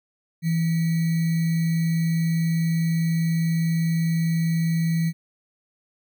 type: tone with sample-and-hold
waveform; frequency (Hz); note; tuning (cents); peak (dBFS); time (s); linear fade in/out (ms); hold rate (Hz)
sine; 164.81; E3; 0; -19; 0.42-5.13; 50; 2100
effects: none

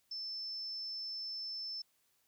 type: tone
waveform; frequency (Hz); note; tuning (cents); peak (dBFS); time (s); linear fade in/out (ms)
sine; 5290; E8; +5; -39; 0.11-1.82; 5
effects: white hiss -75 dBFS RMS until 2.27 s

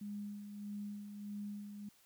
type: tone with tremolo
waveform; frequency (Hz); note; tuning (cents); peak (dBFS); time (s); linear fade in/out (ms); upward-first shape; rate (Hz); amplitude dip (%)
sine; 205.2; G#3; -21; -40; 0.01-1.89; 5; sine; 1.6; 50
effects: white hiss -68 dBFS RMS until 2.05 s

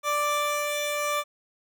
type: tone pair together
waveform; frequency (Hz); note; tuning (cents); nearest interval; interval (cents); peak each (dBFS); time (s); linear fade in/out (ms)
25% pulse; 588 / 1175.2; D5 / D6; +2 / +1; octave; 1199; -24; 0.03-1.24; 50
effects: none

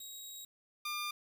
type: tone pair in turn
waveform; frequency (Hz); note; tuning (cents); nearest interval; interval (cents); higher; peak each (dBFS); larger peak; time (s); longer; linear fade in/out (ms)
15% pulse; 3811 / 1200.4; A#7 / D6; +38 / +38; octave + minor sixth; 2000; first; -38 / -30; second; 0-0.45 / 0.85-1.11; first; 5
effects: 10-bit

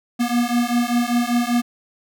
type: beating tone pair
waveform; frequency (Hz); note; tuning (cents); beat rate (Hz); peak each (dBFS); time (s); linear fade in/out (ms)
square; 237.8 / 242.9; A#3 / B3; +35 / -29; 5.1; -21; 0.19-1.62; 20
effects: none

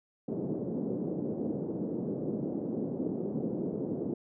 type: band-pass noise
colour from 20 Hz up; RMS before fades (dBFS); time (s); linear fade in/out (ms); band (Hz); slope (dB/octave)
pink; -34; 0.28-4.14; 5; 170 to 450; 24
effects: none

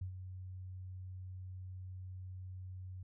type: tone with ADSR envelope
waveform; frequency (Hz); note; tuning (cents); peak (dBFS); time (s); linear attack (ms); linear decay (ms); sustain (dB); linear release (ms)
sine; 92.6; F#2; +2; -37; 0.01-3.03; 7; 97; -7; 5
effects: none

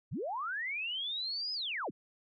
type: linear two-way sweep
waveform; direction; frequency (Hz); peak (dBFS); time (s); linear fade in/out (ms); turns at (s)
sine; up then down; 72 to 5100 to 72; -34; 0.11-1.91; 20; 1.53
effects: none

